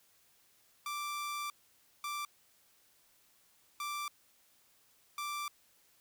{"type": "tone bursts at uneven times", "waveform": "sawtooth", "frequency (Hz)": 1174.7, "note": "D6", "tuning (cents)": 0, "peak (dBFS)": -33, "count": 4, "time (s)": [[0.86, 1.5], [2.04, 2.25], [3.8, 4.08], [5.18, 5.48]], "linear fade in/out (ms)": 2, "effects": ["white hiss -68 dBFS RMS until 6 s"]}